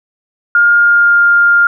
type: tone with pitch glide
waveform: sine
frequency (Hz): 1414 to 1404.2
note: F6 to F6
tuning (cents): +21 to +9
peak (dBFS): -5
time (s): 0.55-1.67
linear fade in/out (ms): 2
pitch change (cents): -12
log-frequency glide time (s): 0.79-1.23
effects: none